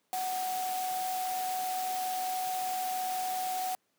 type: tone in noise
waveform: sine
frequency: 743 Hz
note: F#5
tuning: 7 cents sharp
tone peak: -31 dBFS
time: 0.13-3.75 s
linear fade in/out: 0 ms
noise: white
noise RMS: -40 dBFS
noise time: 0.13-3.75 s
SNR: +6 dB
effects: pink hiss -75 dBFS RMS until 3.98 s + high-pass 200 Hz 12 dB/octave